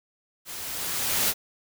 white noise with level ramp, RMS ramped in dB -38 to -22 dBFS, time 0.45-1.34 s, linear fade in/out 50 ms, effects none

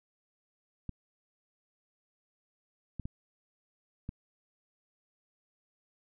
clicks, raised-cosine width 5 ms, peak -25 dBFS, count 4, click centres 0.893 / 2.997 / 3.055 / 4.091 s, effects none

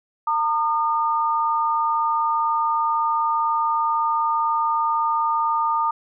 sine tone pair together, 911 / 1216 Hz, A#5 / D#6, -40 / -40 cents, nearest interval perfect fourth, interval 500 cents, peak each -21 dBFS, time 0.27-5.91 s, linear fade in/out 5 ms, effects none

